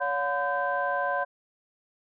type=tone cluster; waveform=sine; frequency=566 / 718 / 1015 / 1559 Hz; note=C#5 / F5 / B5 / G6; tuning=+36 / +48 / +47 / -10 cents; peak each=-30 dBFS; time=0-1.25 s; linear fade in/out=20 ms; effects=tanh soft clip ceiling -15 dBFS